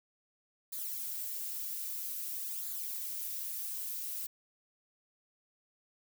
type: noise with flanger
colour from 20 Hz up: violet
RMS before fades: -39 dBFS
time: 0.72-4.27 s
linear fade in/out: 10 ms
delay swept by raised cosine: 0.35 to 5.35 ms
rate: 0.51 Hz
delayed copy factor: -0.65
effects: none